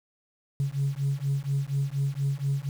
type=beating tone pair; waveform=sine; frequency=136.9 / 141.1 Hz; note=C#3 / C#3; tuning=-21 / +31 cents; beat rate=4.2 Hz; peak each=-27 dBFS; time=0.6-2.69 s; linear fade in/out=0 ms; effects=tanh soft clip ceiling -19 dBFS + 8-bit